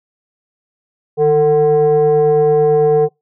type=tone with frequency modulation; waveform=sine; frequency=450 Hz; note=A4; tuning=39 cents sharp; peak=-7 dBFS; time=1.17-3.09 s; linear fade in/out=50 ms; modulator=297 Hz; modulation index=0.52; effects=noise-tail reverb RT60 0.2 s tail -24 dB re dry + tanh soft clip ceiling -4 dBFS